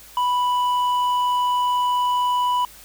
sine tone with hard clipping, 987.8 Hz, B5, in tune, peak -19 dBFS, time 0.17-2.65 s, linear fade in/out 2 ms, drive 5 dB, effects added 50 Hz sine -53 dBFS peak until 2.84 s + white hiss -45 dBFS RMS until 2.84 s

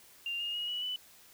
sine tone with pitch steps, 2789 / 2838 / 2887 / 2938 / 2989 Hz, F7 / F7 / F#7 / F#7 / F#7, -3 / +27 / -43 / -13 / +17 cents, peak -33 dBFS, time 0.26-0.96 s, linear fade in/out 2 ms, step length 140 ms, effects white hiss -58 dBFS RMS until 1.33 s

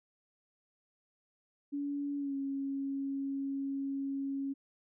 sine tone with pitch glide, 284.9 to 274.7 Hz, C#4 to C#4, +48 to -16 cents, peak -33 dBFS, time 1.72-4.54 s, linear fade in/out 20 ms, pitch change -64 cents, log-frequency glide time 2.18-2.35 s, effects none

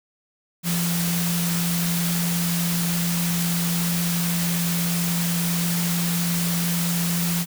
sine tone in noise, 171.8 Hz, F3, 28 cents flat, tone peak -22 dBFS, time 0.63-7.46 s, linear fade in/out 50 ms, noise white, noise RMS -27 dBFS, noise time 0.63-7.46 s, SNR +2 dB, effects none

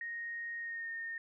sine tone with pitch glide, 1864.7 to 1833.7 Hz, A#6 to A#6, 0 to -29 cents, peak -38 dBFS, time 0.01-1.18 s, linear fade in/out 2 ms, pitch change -29 cents, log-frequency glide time 0.59-0.9 s, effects none

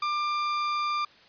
40% pulse tone, 1191 Hz, D6, 24 cents sharp, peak -25 dBFS, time 0.02-1.05 s, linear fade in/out 5 ms, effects white hiss -55 dBFS RMS until 1.28 s + resampled to 11025 Hz

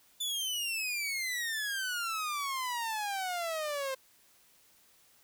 sawtooth exponential sweep, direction down, 3520 to 522 Hz, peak -29 dBFS, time 0.2-3.95 s, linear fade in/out 10 ms, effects white hiss -64 dBFS RMS until 5.23 s

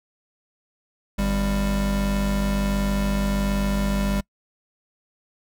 square tone pair together, 50.69 / 198.7 Hz, G#1 / G3, -41 / +24 cents, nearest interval 2 octaves, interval 2365 cents, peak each -24 dBFS, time 1.18-4.21 s, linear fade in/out 10 ms, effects noise-tail reverb RT60 0.1 s tail -26 dB re dry

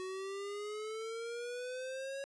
square exponential sweep, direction up, 370.7 to 554.4 Hz, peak -40 dBFS, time 0-2.24 s, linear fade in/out 0 ms, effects resampled to 22050 Hz

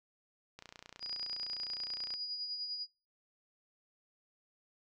click train, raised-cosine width 0.2 ms, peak -31 dBFS, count 47, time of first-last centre 0.59-2.139 s, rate 29.7 Hz
sine tone with tremolo, 4900 Hz, D#8, 27 cents flat, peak -36 dBFS, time 1-2.87 s, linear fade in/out 50 ms, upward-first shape sine, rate 10 Hz, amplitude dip 45%
effects noise-tail reverb RT60 0.3 s tail -22 dB re dry

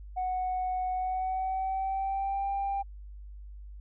sine tone with pitch glide, 739 to 792 Hz, F#5 to G5, -2 to +18 cents, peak -27 dBFS, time 0.16-2.83 s, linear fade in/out 20 ms, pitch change +120 cents, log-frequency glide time 0.93-2.49 s, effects tanh soft clip ceiling -25 dBFS + added 50 Hz sine -42 dBFS peak until 3.8 s

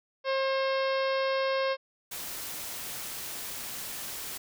harmonic tone, 535 Hz, C5, 38 cents sharp, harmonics 1 / 2 / 3 / 4 / 5 / 6 / 7 / 8 / 9 / 10, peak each -27 / -33 / -37 / -39 / -41 / -43 / -44 / -45 / -46 / -47 dBFS, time 0.24-1.77 s, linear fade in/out 50 ms
white noise, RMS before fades -38 dBFS, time 2.11-4.38 s, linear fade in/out 10 ms
effects none

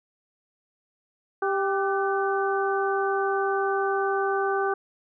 harmonic tone with a mistuned harmonic, 392.6 Hz, G4, 3 cents sharp, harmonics 1 / 2 / 3 / 4, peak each -25 / -28 / -30 / -31 dBFS, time 1.42-4.74 s, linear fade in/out 5 ms, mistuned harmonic 4, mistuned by -61 cents, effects none

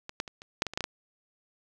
clicks, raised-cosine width 0.2 ms, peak -21 / -12 / -24 / -28 / -7 / -15 / -22 / -11 / -13 / -14 dBFS, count 10, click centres 0.094 / 0.201 / 0.278 / 0.419 / 0.621 / 0.667 / 0.736 / 0.775 / 0.807 / 0.841 s, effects none

